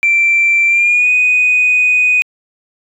sine tone with pitch glide, 2349 to 2489 Hz, D7 to D#7, 0 to 0 cents, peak -7 dBFS, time 0.03-2.22 s, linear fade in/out 0 ms, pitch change +100 cents, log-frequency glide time 0.67-1.11 s, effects tanh soft clip ceiling -4 dBFS

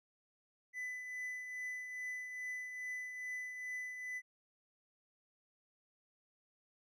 triangle tone with tremolo, 2000 Hz, B6, 21 cents sharp, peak -37 dBFS, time 0.73-4.22 s, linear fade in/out 50 ms, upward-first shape triangle, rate 2.4 Hz, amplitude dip 50%, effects none

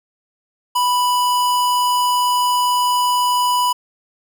square tone, 987.8 Hz, B5, in tune, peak -15 dBFS, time 0.75-3.73 s, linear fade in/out 10 ms, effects none

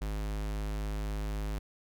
square tone, 51.91 Hz, G#1, in tune, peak -33 dBFS, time 0.01-1.59 s, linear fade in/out 10 ms, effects none

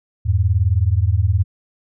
sine beating tone pair, 84.2 / 103.2 Hz, E2 / G#2, +37 / -10 cents, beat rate 19 Hz, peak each -16 dBFS, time 0.25-1.44 s, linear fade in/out 20 ms, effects none

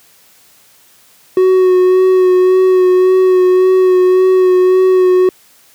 triangle tone with vibrato, 370 Hz, F#4, in tune, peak -4 dBFS, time 1.37-5.29 s, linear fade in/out 2 ms, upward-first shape sine, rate 1.8 Hz, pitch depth 19 cents each way, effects white hiss -47 dBFS RMS until 5.74 s + high-pass 80 Hz 12 dB/octave

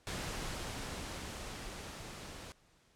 pink noise with level ramp, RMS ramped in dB -39 to -48 dBFS, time 0.07-2.52 s, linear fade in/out 0 ms, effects pink hiss -68 dBFS RMS until 2.95 s + low-pass 9000 Hz 12 dB/octave

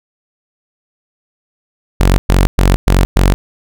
sawtooth tone bursts, 46.25 Hz, F#1, in tune, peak -3 dBFS, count 5, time 2-3.34 s, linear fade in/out 0 ms, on 180 ms, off 110 ms, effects none

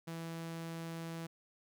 sawtooth tone, 165.2 Hz, E3, 4 cents sharp, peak -37 dBFS, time 0.07-1.27 s, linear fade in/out 10 ms, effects none

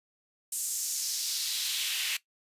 pink noise with high-pass filter sweep, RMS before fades -32 dBFS, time 0.52-2.17 s, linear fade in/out 5 ms, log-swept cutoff 8200 to 2500 Hz, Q 2.1, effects noise-tail reverb RT60 0.1 s tail -17 dB re dry + resampled to 32000 Hz

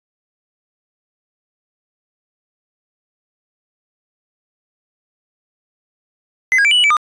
triangle tone with pitch steps, 2041 / 1635 / 2331 / 2959 / 2939 / 2307 / 1213 Hz, C7 / G#6 / D7 / F#7 / F#7 / D7 / D#6, -44 / -28 / -14 / -1 / -12 / -31 / -44 cents, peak -8 dBFS, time 6.52-6.968 s, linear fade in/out 0 ms, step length 64 ms, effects resampled to 22050 Hz

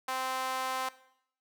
sawtooth tone with high-pass filter, 260 Hz, C4, 11 cents flat, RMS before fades -34 dBFS, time 0.08-0.89 s, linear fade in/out 5 ms, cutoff 900 Hz, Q 2.1, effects noise-tail reverb RT60 0.7 s tail -17 dB re dry

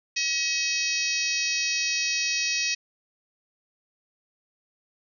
harmonic tone with a mistuned harmonic, 638 Hz, D#5, 43 cents sharp, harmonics 3 / 4 / 5 / 6 / 7 / 8 / 9 / 10, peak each -35 / -28 / -38 / -35 / -31 / -33 / -30 / -40 dBFS, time 0.16-2.75 s, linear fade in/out 10 ms, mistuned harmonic 10, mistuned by +17 cents, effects none

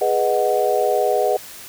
sine chord, G# minor seventh, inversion none, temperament equal, 415.3 / 493.9 / 622.3 / 740 Hz, G#4 / B4 / D#5 / F#5, 0 / 0 / 0 / 0 cents, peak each -21 dBFS, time 0.01-1.37 s, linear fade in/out 5 ms, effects white hiss -38 dBFS RMS until 1.68 s

